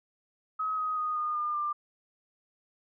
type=tone with pitch steps; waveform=sine; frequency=1273 / 1256.2 / 1239.6 / 1223.3 / 1207.1 / 1191.2 Hz; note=D#6 / D#6 / D#6 / D#6 / D6 / D6; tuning=+39 / +16 / -7 / -30 / +47 / +24 cents; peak=-28 dBFS; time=0.59-1.73 s; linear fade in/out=10 ms; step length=190 ms; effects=none